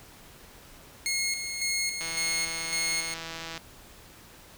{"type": "tone with tremolo", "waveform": "15% pulse", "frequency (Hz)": 2162, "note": "C#7", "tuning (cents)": -44, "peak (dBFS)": -20, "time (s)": [1.06, 3.14], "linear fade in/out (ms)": 0, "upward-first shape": "square", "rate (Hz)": 1.8, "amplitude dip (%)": 50}
{"type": "click train", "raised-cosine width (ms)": 0.2, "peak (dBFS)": -20, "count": 258, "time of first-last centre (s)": [2.01, 3.577], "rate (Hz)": 164}
{"effects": ["pink hiss -51 dBFS RMS until 4.57 s"]}